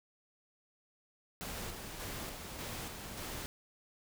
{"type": "noise with tremolo", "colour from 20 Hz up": "pink", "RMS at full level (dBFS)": -42, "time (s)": [1.41, 3.46], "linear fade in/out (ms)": 0, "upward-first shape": "square", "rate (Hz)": 1.7, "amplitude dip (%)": 35, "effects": []}